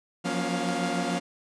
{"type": "tone cluster", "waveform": "sawtooth", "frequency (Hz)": [175.2, 181.9, 237.7, 278.5, 700], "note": ["F3", "F#3", "A#3", "C#4", "F5"], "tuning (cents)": [6, -29, 34, 8, 4], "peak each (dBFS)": -29, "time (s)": [0.24, 1.2], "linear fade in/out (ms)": 20, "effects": ["resampled to 22050 Hz"]}